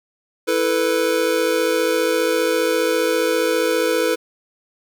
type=chord; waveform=square; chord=E suspended fourth; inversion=none; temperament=just; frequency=329.6 / 439.5 / 494.4 Hz; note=E4 / A4 / B4; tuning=0 / -2 / +2 cents; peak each=-24 / -22 / -20 dBFS; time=0.47-4.16 s; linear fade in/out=20 ms; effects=none